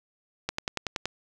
click train, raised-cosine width 0.2 ms, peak -11 dBFS, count 7, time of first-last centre 0.49-1.056 s, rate 10.6 Hz, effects none

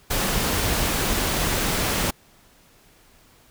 pink noise, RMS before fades -23 dBFS, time 0.1-2.11 s, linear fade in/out 10 ms, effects pink hiss -55 dBFS RMS until 3.5 s

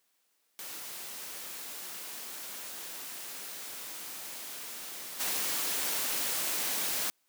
white noise with level steps, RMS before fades -42 / -32 dBFS, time 0.59-7.1 s, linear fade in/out 0 ms, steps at 5.19 s, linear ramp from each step 20 ms, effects white hiss -74 dBFS RMS until 7.28 s + high-pass 200 Hz 12 dB/octave

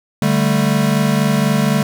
square chord, D suspended fourth, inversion none, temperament equal, 146.83 / 196 / 220 Hz, D3 / G3 / A3, 0 / 0 / 0 cents, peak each -18 dBFS, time 0.22-1.83 s, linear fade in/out 2 ms, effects none

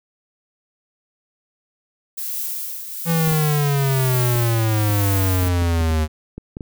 violet noise with tremolo, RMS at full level -25 dBFS, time 2.17-5.49 s, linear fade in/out 10 ms, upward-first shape triangle, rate 1.1 Hz, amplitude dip 60%
square exponential sweep, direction down, 168.8 to 76.7 Hz, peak -17 dBFS, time 3.05-6.08 s, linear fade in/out 50 ms
clicks, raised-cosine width 3 ms, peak -18 dBFS, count 12, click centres 3.277 / 3.317 / 4.355 / 4.897 / 5.43 / 5.467 / 5.621 / 5.81 / 5.911 / 6.38 / 6.569 / 6.608 s
effects none

